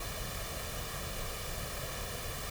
pink noise with comb filter, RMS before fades -39 dBFS, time 0-2.5 s, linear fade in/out 5 ms, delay 1.7 ms, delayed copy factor +0.6, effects none

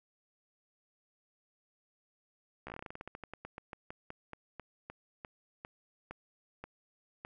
slowing click train, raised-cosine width 0.5 ms, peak -28 dBFS, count 29, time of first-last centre 2.67-7.249 s, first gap 14 ms, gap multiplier 1.15, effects none

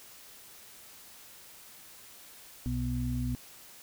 harmonic tone, 61.74 Hz, B1, in tune, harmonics 1 / 2 / 4, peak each -34 / -33 / -34 dBFS, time 2.66-3.35 s, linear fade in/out 0 ms, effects white hiss -52 dBFS RMS until 3.82 s

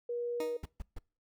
sine tone, 479 Hz, A#4, 47 cents sharp, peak -33 dBFS, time 0.09-0.57 s, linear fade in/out 5 ms
20% pulse tone with exponential decay, 311.1 Hz, D#4, in tune, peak -30 dBFS, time 0.4-0.69 s, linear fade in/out 2 ms, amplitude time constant 61 ms
brown noise bursts, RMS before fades -39 dBFS, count 3, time 0.63-0.988 s, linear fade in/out 5 ms, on 26 ms, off 140 ms
effects noise-tail reverb RT60 0.4 s tail -26 dB re dry

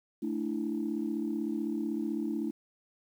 sine chord, A suspended fourth, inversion none, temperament equal, 220 / 293.7 / 329.6 Hz, A3 / D4 / E4, 0 / 0 / 0 cents, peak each -34 dBFS, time 0.22-2.51 s, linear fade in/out 10 ms, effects tanh soft clip ceiling -22 dBFS + 10-bit

